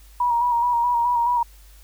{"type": "tone with vibrato", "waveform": "sine", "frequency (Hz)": 957, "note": "A#5", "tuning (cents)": 45, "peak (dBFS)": -17, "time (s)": [0.2, 1.43], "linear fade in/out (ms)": 5, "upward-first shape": "square", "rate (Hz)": 4.7, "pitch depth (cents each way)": 32, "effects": ["added 50 Hz sine -45 dBFS peak until 1.83 s", "white hiss -54 dBFS RMS until 1.83 s"]}